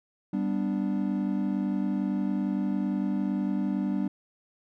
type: chord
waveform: triangle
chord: G major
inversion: none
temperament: equal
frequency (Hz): 196 / 246.9 / 293.7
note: G3 / B3 / D4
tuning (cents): 0 / 0 / 0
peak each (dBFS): -26 / -30 / -29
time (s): 0.33-4.08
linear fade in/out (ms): 5
effects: none